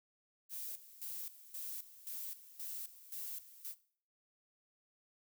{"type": "noise with tremolo", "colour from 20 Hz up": "violet", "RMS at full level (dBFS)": -44, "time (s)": [0.49, 3.75], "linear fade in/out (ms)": 50, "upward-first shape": "square", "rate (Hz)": 1.9, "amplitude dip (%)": 80, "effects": ["noise-tail reverb RT60 0.5 s tail -18 dB re dry"]}